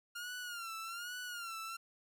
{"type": "tone with vibrato", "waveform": "sawtooth", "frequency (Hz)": 1400, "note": "F6", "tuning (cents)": 4, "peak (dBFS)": -38, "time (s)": [0.15, 1.77], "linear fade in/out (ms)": 10, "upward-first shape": "sine", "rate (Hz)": 1.2, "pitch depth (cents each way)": 100, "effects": []}